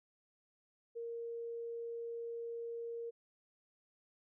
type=tone; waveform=sine; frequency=465.7 Hz; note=A#4; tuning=2 cents flat; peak=-40 dBFS; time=0.95-3.11 s; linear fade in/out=20 ms; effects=none